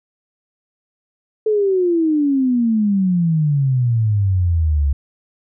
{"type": "exponential sweep", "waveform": "sine", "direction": "down", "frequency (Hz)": [439, 68.4], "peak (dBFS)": -13, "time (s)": [1.46, 4.93], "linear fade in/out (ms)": 5, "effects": []}